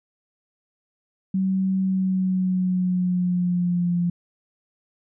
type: tone with pitch glide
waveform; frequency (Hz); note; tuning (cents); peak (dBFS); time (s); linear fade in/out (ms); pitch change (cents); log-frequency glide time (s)
sine; 190 to 174.23; F#3 to F3; +46 to -4; -19; 1.34-4.1; 5; -150; 1.81-3.98
effects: none